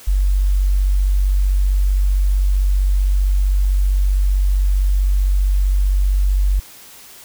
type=tone; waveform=sine; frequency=47.73 Hz; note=G1; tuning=45 cents flat; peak=-12 dBFS; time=0.07-6.6 s; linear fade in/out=10 ms; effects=white hiss -41 dBFS RMS until 7.24 s